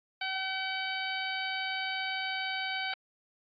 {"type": "harmonic tone", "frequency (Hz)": 762, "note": "G5", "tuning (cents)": -49, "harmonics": [1, 2, 3, 4, 5, 6], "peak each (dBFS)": [-38, -37, -37, -39, -43, -43], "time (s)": [0.21, 2.94], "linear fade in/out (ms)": 5, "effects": ["AAC 32 kbps"]}